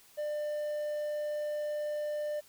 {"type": "tone with quantisation", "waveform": "triangle", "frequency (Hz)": 597, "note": "D5", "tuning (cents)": 28, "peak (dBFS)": -30, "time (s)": [0.17, 2.41], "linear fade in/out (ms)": 20, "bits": 10, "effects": ["white hiss -60 dBFS RMS until 2.48 s"]}